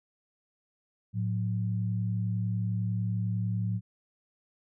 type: tone pair together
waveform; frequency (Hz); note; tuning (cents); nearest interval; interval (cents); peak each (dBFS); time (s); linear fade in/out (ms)
sine; 110 / 181.02; A2 / F#3; 0 / -38; major sixth; 862; -28 / -33; 1.13-3.81; 50
effects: none